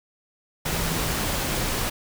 sine tone in noise, 164.81 Hz, E3, in tune, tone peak -31 dBFS, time 0.71-1.16 s, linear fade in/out 10 ms, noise pink, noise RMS -26 dBFS, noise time 0.65-1.9 s, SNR -8 dB, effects none

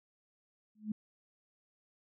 sine tone with exponential growth, 213.6 Hz, G#3, 49 cents sharp, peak -29 dBFS, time 0.75-0.92 s, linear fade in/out 5 ms, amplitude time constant 35 ms, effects none

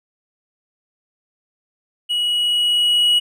triangle tone with level ramp, 2914 Hz, F#7, 27 cents flat, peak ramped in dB -16 to -10 dBFS, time 2.09-3.2 s, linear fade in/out 20 ms, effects none

